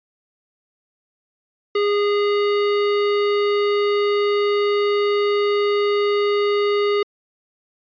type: tone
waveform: square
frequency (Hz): 410.2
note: G#4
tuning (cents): -21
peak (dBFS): -17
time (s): 1.75-7.03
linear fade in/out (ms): 5
effects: resampled to 11025 Hz